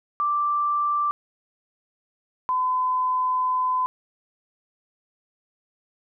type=tone pair in turn; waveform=sine; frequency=1174.7 / 1014.9 Hz; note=D6 / B5; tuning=0 / +47 cents; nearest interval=minor third; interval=253 cents; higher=first; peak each=-20 dBFS; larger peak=neither; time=0.2-1.11 / 2.49-3.86 s; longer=second; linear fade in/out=0 ms; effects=none